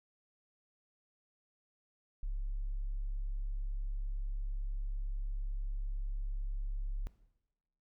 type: tone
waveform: sine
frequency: 34.45 Hz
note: C#1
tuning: 10 cents flat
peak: -33 dBFS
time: 2.23-7.07 s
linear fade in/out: 0 ms
effects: noise-tail reverb RT60 0.9 s tail -17 dB re dry + tanh soft clip ceiling -30 dBFS